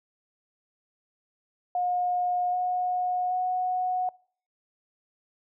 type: tone with pitch steps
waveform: sine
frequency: 718 / 725.9 / 733.9 Hz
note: F5 / F#5 / F#5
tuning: +48 / -33 / -14 cents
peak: -24 dBFS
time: 1.75-4.09 s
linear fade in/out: 2 ms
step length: 780 ms
effects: noise-tail reverb RT60 0.5 s tail -25 dB re dry